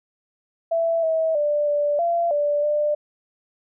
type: tone with pitch steps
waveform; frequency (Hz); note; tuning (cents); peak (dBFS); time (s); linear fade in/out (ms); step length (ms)
sine; 664 / 644 / 590 / 585 / 683 / 585 / 595; E5 / E5 / D5 / D5 / F5 / D5 / D5; +12 / -41 / +8 / -7 / -39 / -7 / +22; -18; 0.71-2.95; 10; 320
effects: none